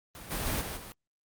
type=noise with level steps; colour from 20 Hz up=pink; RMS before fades=-45 / -33 / -31 / -37 / -44 dBFS; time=0.15-0.92 s; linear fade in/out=0 ms; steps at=0.3 / 0.45 / 0.6 / 0.76 s; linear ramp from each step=20 ms; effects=Opus 32 kbps